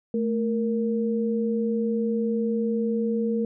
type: tone pair together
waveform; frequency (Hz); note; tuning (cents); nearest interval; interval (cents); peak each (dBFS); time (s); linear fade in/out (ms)
sine; 220 / 466.2; A3 / A#4; 0 / 0; octave + minor second; 1300; -24 / -26; 0.14-3.45; 2
effects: none